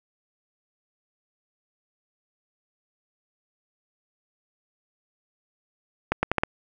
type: accelerating click train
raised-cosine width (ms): 0.5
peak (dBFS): -6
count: 5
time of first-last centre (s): 6.12-6.435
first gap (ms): 110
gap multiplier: 0.78
effects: none